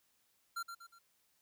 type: tone with echo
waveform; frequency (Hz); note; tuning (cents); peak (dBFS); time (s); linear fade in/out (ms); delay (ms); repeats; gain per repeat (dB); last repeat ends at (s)
square; 1375; F6; -27; -38; 0.56-0.63; 10; 120; 3; -7; 0.99
effects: white hiss -75 dBFS RMS until 1.41 s